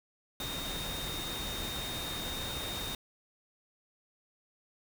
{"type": "tone in noise", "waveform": "sine", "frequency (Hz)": 3693, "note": "A#7", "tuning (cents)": -17, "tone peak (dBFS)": -39, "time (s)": [0.4, 2.95], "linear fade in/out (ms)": 2, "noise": "pink", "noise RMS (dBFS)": -39, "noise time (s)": [0.4, 2.95], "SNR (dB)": -3, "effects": []}